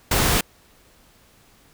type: noise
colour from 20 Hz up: pink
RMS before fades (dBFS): -19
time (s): 0.11-0.41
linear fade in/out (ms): 5
effects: pink hiss -55 dBFS RMS until 1.73 s